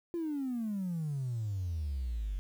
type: exponential sweep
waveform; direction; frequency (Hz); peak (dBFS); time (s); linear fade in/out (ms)
triangle; down; 349 to 46.08; -29; 0.14-2.39; 0
effects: tanh soft clip ceiling -29 dBFS + 10-bit